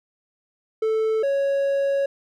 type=tone pair in turn; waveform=triangle; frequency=440 / 554.4 Hz; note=A4 / C#5; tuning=0 / 0 cents; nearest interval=major third; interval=400 cents; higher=second; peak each=-17 dBFS; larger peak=neither; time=0.82-1.23 / 1.23-2.06 s; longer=second; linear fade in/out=5 ms; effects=none